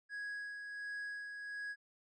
triangle tone with tremolo, 1661.2 Hz, G#6, in tune, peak -38 dBFS, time 0.09-1.76 s, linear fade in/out 50 ms, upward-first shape sine, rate 1.4 Hz, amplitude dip 40%, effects resampled to 22050 Hz

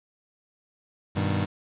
25% pulse chord, G augmented, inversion none, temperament equal, 98 / 123.47 / 155.56 Hz, G2 / B2 / D#3, 0 / 0 / 0 cents, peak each -22 / -28 / -26 dBFS, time 1.15-1.46 s, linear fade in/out 20 ms, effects resampled to 8000 Hz + 8-bit

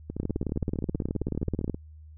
two click trains, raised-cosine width 3 ms, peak -20 / -15 dBFS, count 26 / 29, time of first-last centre 0.1-1.745 / 0.2-1.697 s, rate 15.2 / 18.7 Hz, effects added 77 Hz sine -45 dBFS peak until 2.17 s

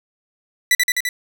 sawtooth tone with echo, 1975.5 Hz, B6, in tune, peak -8 dBFS, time 0.71-0.75 s, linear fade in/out 2 ms, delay 85 ms, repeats 4, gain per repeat -2 dB, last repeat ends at 1.09 s, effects none

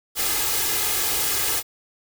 white noise with comb filter, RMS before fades -23 dBFS, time 0.15-1.63 s, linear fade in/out 50 ms, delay 2.4 ms, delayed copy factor +0.7, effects none

